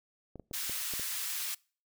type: clicks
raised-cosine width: 2 ms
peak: -31 dBFS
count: 6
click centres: 0.357 / 0.397 / 0.512 / 0.696 / 0.937 / 0.996 s
type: high-pass noise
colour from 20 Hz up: white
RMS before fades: -36 dBFS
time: 0.53-1.55 s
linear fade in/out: 10 ms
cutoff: 1500 Hz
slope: 12 dB/octave
effects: noise-tail reverb RT60 0.4 s tail -25 dB re dry